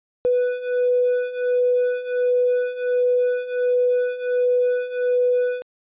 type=beating tone pair; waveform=triangle; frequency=493.9 / 495.3 Hz; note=B4 / B4; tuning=0 / +5 cents; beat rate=1.4 Hz; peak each=-19 / -16 dBFS; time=0.25-5.62 s; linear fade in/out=0 ms; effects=tanh soft clip ceiling -13 dBFS + resampled to 8000 Hz